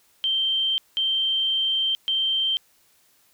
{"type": "tone bursts at uneven times", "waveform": "sine", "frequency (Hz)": 3136, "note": "G7", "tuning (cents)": 0, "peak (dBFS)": -20, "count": 3, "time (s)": [[0.24, 0.78], [0.97, 1.95], [2.08, 2.57]], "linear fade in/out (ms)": 0, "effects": ["white hiss -61 dBFS RMS until 3.33 s"]}